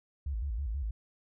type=tone with vibrato; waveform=sine; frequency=61.74 Hz; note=B1; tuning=in tune; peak=-31 dBFS; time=0.26-0.91 s; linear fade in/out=5 ms; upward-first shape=square; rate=6.2 Hz; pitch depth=230 cents each way; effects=none